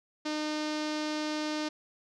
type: tone with low-pass filter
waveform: sawtooth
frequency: 304.7 Hz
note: D#4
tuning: 36 cents flat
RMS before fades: -33 dBFS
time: 0.25-1.69 s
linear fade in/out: 10 ms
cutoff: 5100 Hz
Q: 2.2
effects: none